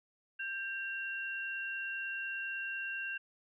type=tone pair together; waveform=sine; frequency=1581 / 2745 Hz; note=G6 / F7; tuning=+14 / -31 cents; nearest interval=minor seventh; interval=955 cents; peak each=-38 / -40 dBFS; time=0.39-3.18 s; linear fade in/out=10 ms; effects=none